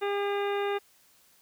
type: harmonic tone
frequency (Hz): 403.7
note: G#4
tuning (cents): -49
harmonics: 1 / 2 / 3 / 4 / 5 / 6 / 7 / 9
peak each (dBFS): -28 / -34 / -38 / -40 / -42 / -44 / -45 / -47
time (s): 0.01-0.79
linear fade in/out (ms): 20
effects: white hiss -62 dBFS RMS until 1.41 s